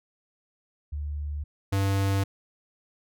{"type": "tone pair in turn", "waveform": ["sine", "square"], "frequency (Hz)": [73.42, 98], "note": ["D2", "G2"], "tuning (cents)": [0, 0], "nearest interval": "perfect fourth", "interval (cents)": 500, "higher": "second", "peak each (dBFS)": [-29, -23], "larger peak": "second", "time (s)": [[0.92, 1.44], [1.72, 2.24]], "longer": "neither", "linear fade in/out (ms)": 10, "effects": []}